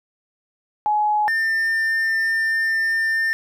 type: tone pair in turn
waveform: sine / triangle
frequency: 843 / 1799.2 Hz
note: G#5 / A6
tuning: +26 / +38 cents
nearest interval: octave + minor second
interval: 1312 cents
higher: second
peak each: -16 / -16 dBFS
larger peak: neither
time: 0.86-1.28 / 1.28-3.33 s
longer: second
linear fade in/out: 0 ms
effects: none